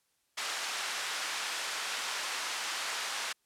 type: band-pass noise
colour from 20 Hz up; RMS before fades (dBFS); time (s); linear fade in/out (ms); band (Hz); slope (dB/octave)
pink; -36; 0.37-3.33; 10; 1100 to 7700; 12
effects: white hiss -75 dBFS RMS until 3.45 s + low-pass 12000 Hz 12 dB/octave